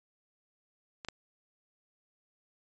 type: clicks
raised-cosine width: 0.2 ms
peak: -24 / -19 dBFS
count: 2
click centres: 1.048 / 1.086 s
effects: resampled to 16000 Hz